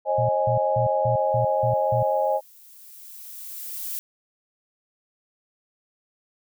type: chord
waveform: sine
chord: Ab major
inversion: first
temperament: equal with one note detuned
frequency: 534.9 / 622.3 / 830.6 Hz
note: C5 / Eb5 / Ab5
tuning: +38 / 0 / 0 cents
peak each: -24 dBFS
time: 0.05-2.41 s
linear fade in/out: 50 ms
type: tone bursts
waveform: sine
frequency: 120 Hz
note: B2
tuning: 49 cents flat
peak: -23 dBFS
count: 7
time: 0.18-2.03 s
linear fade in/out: 5 ms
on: 110 ms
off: 180 ms
type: noise with exponential growth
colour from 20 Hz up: violet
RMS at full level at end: -30 dBFS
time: 1.18-3.99 s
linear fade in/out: 0 ms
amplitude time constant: 610 ms
effects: none